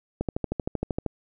click train, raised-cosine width 2 ms, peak -13 dBFS, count 12, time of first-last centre 0.21-1.063 s, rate 12.9 Hz, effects none

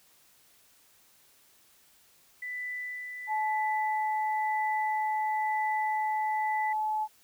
sine tone with tremolo, 1988 Hz, B6, 11 cents sharp, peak -33 dBFS, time 2.42-6.73 s, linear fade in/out 5 ms, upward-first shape sine, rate 1 Hz, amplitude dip 40%
sine tone, 861 Hz, A5, 38 cents flat, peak -27 dBFS, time 3.27-7.08 s, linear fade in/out 50 ms
effects white hiss -62 dBFS RMS until 7.23 s

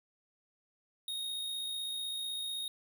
square tone with amplitude modulation, 3729 Hz, A#7, in tune, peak -35 dBFS, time 1.08-2.68 s, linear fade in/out 2 ms, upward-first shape sine, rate 55.9 Hz, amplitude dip 30%, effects none

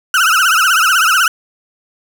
35% pulse tone with vibrato, 1396.9 Hz, F6, in tune, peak -7 dBFS, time 0.14-1.28 s, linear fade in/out 2 ms, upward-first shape triangle, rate 16 Hz, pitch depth 200 cents each way, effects none

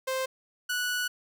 sawtooth tone pair in turn, 523.3 / 1474.6 Hz, C5 / F#6, 0 / -6 cents, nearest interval octave + tritone, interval 1794 cents, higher second, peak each -24 dBFS, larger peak neither, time 0.07-0.26 / 0.69-1.08 s, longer second, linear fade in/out 10 ms, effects none

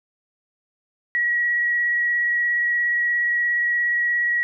sine tone with vibrato, 1916 Hz, A#6, 47 cents sharp, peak -18 dBFS, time 1.15-4.43 s, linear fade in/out 0 ms, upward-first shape sine, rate 17 Hz, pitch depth 13 cents each way, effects none

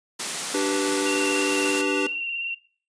white high-pass noise, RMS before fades -28 dBFS, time 0.19-1.82 s, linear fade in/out 10 ms, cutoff 150 Hz, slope 48 dB/octave
square chord, G major, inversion second, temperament equal with one note detuned, 293.7 / 387.3 / 493.9 Hz, D4 / G4 / B4, 0 / -21 / 0 cents, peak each -26 / -27 / -30 dBFS, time 0.54-2.07 s, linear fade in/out 5 ms
sine tone with vibrato, 2748 Hz, F7, 29 cents flat, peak -26 dBFS, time 1.06-2.55 s, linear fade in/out 10 ms, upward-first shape square, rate 17 Hz, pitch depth 19 cents each way
effects noise-tail reverb RT60 0.4 s tail -18 dB re dry + resampled to 22050 Hz

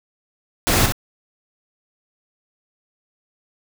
pink noise with echo, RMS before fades -17 dBFS, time 0.67-0.86 s, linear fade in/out 0 ms, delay 62 ms, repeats 1, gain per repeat -5 dB, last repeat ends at 0.922 s, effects none

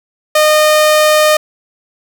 sawtooth tone, 612 Hz, D#5, 29 cents flat, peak -3 dBFS, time 0.35-1.37 s, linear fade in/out 5 ms, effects none

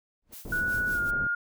brown noise with exponential growth, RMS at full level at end -43 dBFS, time 0.22-0.34 s, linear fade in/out 1 ms, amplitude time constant 24 ms
blue noise with tremolo, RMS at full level -43 dBFS, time 0.32-1.11 s, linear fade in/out 10 ms, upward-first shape sine, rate 5.3 Hz, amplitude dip 70%
pink low-pass noise, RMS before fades -38 dBFS, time 0.45-1.27 s, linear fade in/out 2 ms, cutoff 460 Hz, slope 12 dB/octave
sine tone with pitch glide, 1470 to 1418.3 Hz, F#6 to F6, -12 to +26 cents, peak -25 dBFS, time 0.52-1.35 s, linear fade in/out 5 ms, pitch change -62 cents, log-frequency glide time 0.92-1 s
effects none

